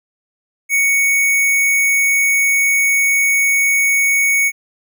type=tone with sample-and-hold; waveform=sine; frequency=2229 Hz; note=C#7; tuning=9 cents sharp; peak=-11 dBFS; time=0.69-4.52 s; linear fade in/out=50 ms; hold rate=8820 Hz; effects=none